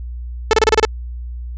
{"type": "tone bursts", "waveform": "sawtooth", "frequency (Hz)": 438.3, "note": "A4", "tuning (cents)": -7, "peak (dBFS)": -5, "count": 7, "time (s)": [0.51, 0.85], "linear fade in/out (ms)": 0, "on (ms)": 22, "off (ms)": 31, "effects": ["added 60 Hz sine -25 dBFS peak until 1.57 s", "resampled to 16000 Hz"]}